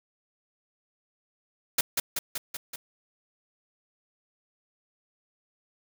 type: noise with echo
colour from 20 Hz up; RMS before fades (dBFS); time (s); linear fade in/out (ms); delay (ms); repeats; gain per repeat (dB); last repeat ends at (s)
white; -23; 1.78-1.81; 5; 190; 5; -3; 2.76
effects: none